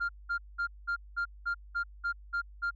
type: tone bursts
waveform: sine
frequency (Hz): 1396.9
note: F6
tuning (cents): 0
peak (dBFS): -26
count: 10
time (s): 0-2.71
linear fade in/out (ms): 20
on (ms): 91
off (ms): 200
effects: tanh soft clip ceiling -27 dBFS + added 50 Hz sine -48 dBFS peak until 2.75 s